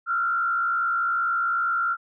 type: tone with frequency modulation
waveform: sine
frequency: 1377 Hz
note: F6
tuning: 25 cents flat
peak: -21 dBFS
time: 0.06-1.97 s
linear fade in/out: 50 ms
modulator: 62.3 Hz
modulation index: 0.79
effects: none